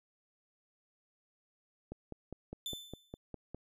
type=click train; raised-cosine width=2 ms; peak=-29 dBFS; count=9; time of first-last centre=1.92-3.546 s; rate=4.92 Hz
type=tone with exponential decay; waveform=40% pulse; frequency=3527 Hz; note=A7; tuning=3 cents sharp; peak=-35 dBFS; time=2.66-3.17 s; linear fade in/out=1 ms; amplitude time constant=110 ms
effects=none